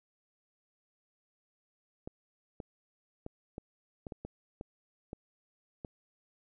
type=clicks; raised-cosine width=2 ms; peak=-27 dBFS; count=10; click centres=2.075 / 2.602 / 3.264 / 3.581 / 4.068 / 4.122 / 4.25 / 4.611 / 5.131 / 5.848 s; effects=none